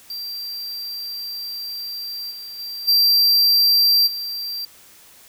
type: tone with level steps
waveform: square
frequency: 4712 Hz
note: D8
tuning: 5 cents sharp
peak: -28 / -33 / -29 / -13 / -26 dBFS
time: 0.1-4.65 s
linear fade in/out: 2 ms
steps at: 2.3 / 2.58 / 2.87 / 4.06 s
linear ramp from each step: 20 ms
effects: white hiss -48 dBFS RMS until 5.28 s